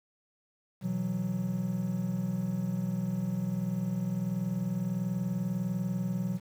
triangle chord, B suspended fourth, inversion none, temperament equal, 123.47 / 164.81 / 185 Hz, B2 / E3 / F#3, 0 / 0 / 0 cents, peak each -34 / -34 / -29 dBFS, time 0.81-6.4 s, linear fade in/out 50 ms, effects 9-bit

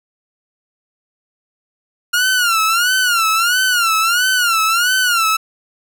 sawtooth tone with vibrato, 1407 Hz, F6, 12 cents sharp, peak -9 dBFS, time 2.13-5.37 s, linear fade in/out 10 ms, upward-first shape sine, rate 1.5 Hz, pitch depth 140 cents each way, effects none

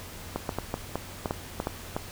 clicks, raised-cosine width 1 ms, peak -14 dBFS, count 10, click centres 0.36 / 0.492 / 0.586 / 0.741 / 0.956 / 1.258 / 1.309 / 1.601 / 1.671 / 1.965 s, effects added 91 Hz sine -46 dBFS peak until 2.11 s + pink hiss -43 dBFS RMS until 2.11 s

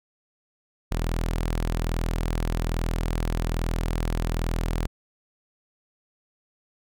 sawtooth tone, 41.2 Hz, E1, in tune, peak -20 dBFS, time 0.91-4.87 s, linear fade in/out 10 ms, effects none

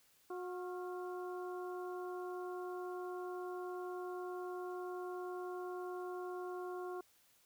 harmonic tone with a mistuned harmonic, 362 Hz, F#4, 38 cents flat, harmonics 1 / 2 / 3 / 4, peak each -42 / -49 / -50 / -55 dBFS, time 0.3-7.01 s, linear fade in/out 5 ms, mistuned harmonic 4, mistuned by -69 cents, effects white hiss -70 dBFS RMS until 7.45 s

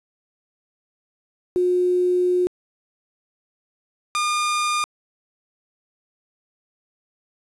sine / sawtooth tone pair in turn, 360 / 1210.9 Hz, F#4 / D#6, -47 / -47 cents, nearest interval octave + major sixth, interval 2100 cents, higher second, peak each -16 dBFS, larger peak neither, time 1.56-2.47 / 4.15-4.84 s, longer first, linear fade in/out 0 ms, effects resampled to 24000 Hz + 8-bit

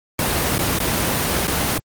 pink noise with dropouts, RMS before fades -19 dBFS, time 0.19-1.78 s, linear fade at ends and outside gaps 1 ms, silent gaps 0.581-0.591 / 0.787-0.802 / 1.471-1.479 s, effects high-pass 60 Hz 12 dB/octave + Opus 24 kbps

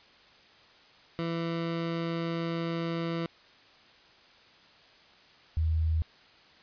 20% pulse / sine tone pair in turn, 166.9 / 79.94 Hz, E3 / D#2, +22 / +47 cents, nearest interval octave + minor second, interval 1275 cents, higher first, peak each -25 / -24 dBFS, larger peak second, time 1.19-3.26 / 5.57-6.02 s, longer first, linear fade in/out 0 ms, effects white hiss -57 dBFS RMS until 6.62 s + resampled to 11025 Hz

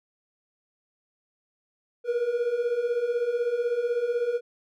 triangle beating tone pair, 466.3 / 482.3 Hz, A#4 / B4, +1 / -41 cents, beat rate 16 Hz, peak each -28 / -23 dBFS, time 2.04-4.41 s, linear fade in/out 50 ms, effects none

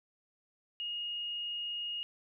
sine tone, 2863 Hz, F7, 42 cents sharp, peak -35 dBFS, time 0.8-2.03 s, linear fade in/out 0 ms, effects none

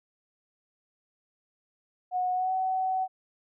sine tone with pitch glide, 731 to 752.9 Hz, F#5 to F#5, -21 to +30 cents, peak -25 dBFS, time 2.11-3.08 s, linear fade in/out 50 ms, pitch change +51 cents, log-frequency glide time 2.33-2.52 s, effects none

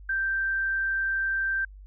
sine tone, 1568 Hz, G6, in tune, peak -24 dBFS, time 0.09-1.65 s, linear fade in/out 5 ms, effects added 49 Hz sine -43 dBFS peak until 1.86 s

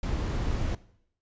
brown noise, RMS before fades -29 dBFS, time 0.03-0.75 s, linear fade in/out 2 ms, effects noise-tail reverb RT60 0.7 s tail -19 dB re dry + resampled to 16000 Hz

